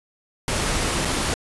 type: noise with dropouts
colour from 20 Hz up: pink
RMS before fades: -23 dBFS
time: 0.48-1.34 s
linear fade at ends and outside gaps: 1 ms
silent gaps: 1.049-1.053 s
effects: resampled to 24000 Hz